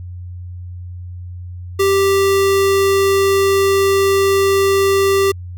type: tone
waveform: square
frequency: 392 Hz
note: G4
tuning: in tune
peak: -12 dBFS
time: 1.79-5.32 s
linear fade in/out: 10 ms
effects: added 89 Hz sine -27 dBFS peak until 5.57 s